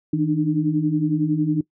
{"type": "tone cluster", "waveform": "sine", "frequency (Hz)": [158.6, 296.6, 307.5], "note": ["D#3", "D4", "D#4"], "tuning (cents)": [33, 17, -20], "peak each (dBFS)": -22, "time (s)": [0.13, 1.61], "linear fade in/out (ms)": 5, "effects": ["noise-tail reverb RT60 0.1 s tail -20 dB re dry"]}